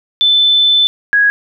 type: tone pair in turn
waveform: sine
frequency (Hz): 3520 / 1658.3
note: A7 / G#6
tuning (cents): 0 / -3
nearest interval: octave + minor second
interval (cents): 1303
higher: first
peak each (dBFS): -7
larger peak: neither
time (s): 0.21-0.87 / 1.13-1.3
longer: first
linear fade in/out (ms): 0
effects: none